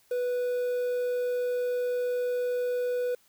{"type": "tone with quantisation", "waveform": "triangle", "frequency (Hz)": 493, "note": "B4", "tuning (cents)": -3, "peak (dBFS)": -24, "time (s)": [0.11, 3.15], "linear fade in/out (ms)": 5, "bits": 8, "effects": ["white hiss -64 dBFS RMS until 3.28 s"]}